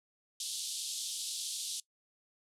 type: band-pass noise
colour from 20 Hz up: pink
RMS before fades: -39 dBFS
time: 0.4-1.8 s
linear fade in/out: 2 ms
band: 3300 to 11000 Hz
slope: 48 dB/octave
effects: noise-tail reverb RT60 0.1 s tail -21 dB re dry